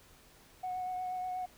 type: tone with vibrato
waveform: sine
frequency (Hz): 735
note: F#5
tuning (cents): -12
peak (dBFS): -33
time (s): 0.63-1.46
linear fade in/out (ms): 10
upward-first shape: triangle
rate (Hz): 8.3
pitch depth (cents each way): 18
effects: tanh soft clip ceiling -31 dBFS + pink hiss -60 dBFS RMS until 1.57 s